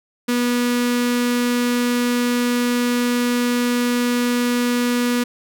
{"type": "tone with notch filter", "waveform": "sawtooth", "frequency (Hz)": 243.2, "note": "B3", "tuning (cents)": -26, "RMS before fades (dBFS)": -19, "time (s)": [0.28, 5.24], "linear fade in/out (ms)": 10, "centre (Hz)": 750, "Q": 1.7, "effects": []}